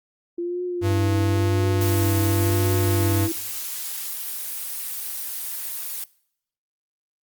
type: tone with vibrato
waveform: sine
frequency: 343.4 Hz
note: F4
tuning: 29 cents flat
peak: -24 dBFS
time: 0.38-3.32 s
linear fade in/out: 5 ms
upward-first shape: triangle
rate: 0.96 Hz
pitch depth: 85 cents each way
type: tone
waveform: square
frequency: 98 Hz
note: G2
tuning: in tune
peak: -20 dBFS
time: 0.81-3.29 s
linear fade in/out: 50 ms
type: noise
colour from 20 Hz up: blue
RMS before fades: -30 dBFS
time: 1.81-6.04 s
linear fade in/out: 2 ms
effects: noise-tail reverb RT60 0.7 s tail -23 dB re dry + Opus 32 kbps